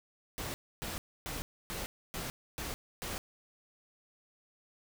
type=noise bursts; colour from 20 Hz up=pink; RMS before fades=-39 dBFS; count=7; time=0.38-3.18 s; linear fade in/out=0 ms; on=160 ms; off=280 ms; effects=none